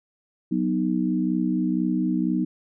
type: chord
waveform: sine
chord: B major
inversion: second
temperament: equal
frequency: 185 / 246.9 / 311.1 Hz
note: F#3 / B3 / D#4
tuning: 0 / 0 / 0 cents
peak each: -25 dBFS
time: 0.51-2.45 s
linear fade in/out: 10 ms
effects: none